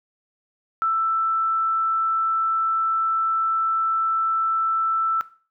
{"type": "tone", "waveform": "sine", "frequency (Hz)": 1326, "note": "E6", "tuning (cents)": 10, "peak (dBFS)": -18, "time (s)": [0.82, 5.21], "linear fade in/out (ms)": 0, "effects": ["noise-tail reverb RT60 0.4 s tail -17 dB re dry"]}